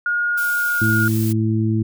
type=tone; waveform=sine; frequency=1431 Hz; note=F6; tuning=42 cents sharp; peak=-17 dBFS; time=0.06-1.08 s; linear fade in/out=2 ms
type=noise; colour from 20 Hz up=blue; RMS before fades=-31 dBFS; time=0.37-1.33 s; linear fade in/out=10 ms
type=harmonic tone; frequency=110 Hz; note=A2; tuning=in tune; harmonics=1 / 2 / 3; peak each=-18 / -21 / -23 dBFS; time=0.81-1.83 s; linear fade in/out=10 ms
effects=none